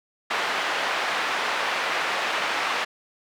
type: band-pass noise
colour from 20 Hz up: pink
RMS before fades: -26 dBFS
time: 0.3-2.85 s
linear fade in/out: 10 ms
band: 800 to 2800 Hz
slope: 12 dB/octave
effects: none